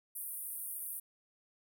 white band-pass noise, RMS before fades -42 dBFS, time 0.15-1 s, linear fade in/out 10 ms, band 9000 to 16000 Hz, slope 96 dB/octave, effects none

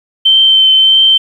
sine tone with vibrato, 3100 Hz, G7, 20 cents flat, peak -4 dBFS, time 0.25-1.18 s, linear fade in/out 10 ms, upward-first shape triangle, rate 1.6 Hz, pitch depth 15 cents each way, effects 7-bit

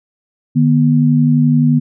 sine tone pair together, 151.4 / 243 Hz, D#3 / B3, -47 / -28 cents, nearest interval minor sixth, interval 819 cents, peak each -11 dBFS, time 0.55-1.8 s, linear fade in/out 20 ms, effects none

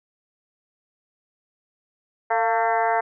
harmonic tone with a mistuned harmonic, 225.2 Hz, A3, 40 cents sharp, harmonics 2 / 3 / 4 / 5 / 6 / 7 / 8 / 9, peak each -28 / -22 / -23 / -32 / -32 / -31 / -32 / -34 dBFS, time 2.3-3.01 s, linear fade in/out 10 ms, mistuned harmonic 3, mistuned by +43 cents, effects none

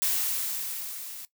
blue noise with level ramp, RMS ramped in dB -25 to -41 dBFS, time 0.02-1.25 s, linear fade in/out 0 ms, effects noise-tail reverb RT60 0.1 s tail -17 dB re dry

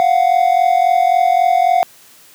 triangle tone pair together, 696.3 / 740 Hz, F5 / F#5, -5 / 0 cents, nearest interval minor second, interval 105 cents, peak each -11 dBFS, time 0-1.83 s, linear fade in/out 0 ms, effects white hiss -45 dBFS RMS until 2.34 s + high-pass 100 Hz 12 dB/octave

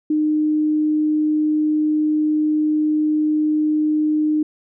sine tone, 305.5 Hz, D#4, 32 cents flat, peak -15 dBFS, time 0.1-4.43 s, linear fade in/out 5 ms, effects none

